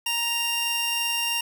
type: tone pair together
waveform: sawtooth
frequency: 937 / 2788 Hz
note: A#5 / F7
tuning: +9 / -4 cents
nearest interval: octave + perfect fifth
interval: 1887 cents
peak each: -28 / -21 dBFS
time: 0.06-1.41 s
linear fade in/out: 5 ms
effects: none